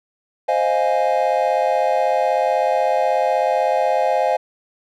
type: chord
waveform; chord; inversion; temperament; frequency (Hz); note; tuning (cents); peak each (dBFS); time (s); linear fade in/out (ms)
triangle; F minor seventh; second; equal; 523.3 / 622.3 / 698.5 / 830.6; C5 / Eb5 / F5 / Ab5; 0 / 0 / 0 / 0; -19; 0.48-4.37; 10
effects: none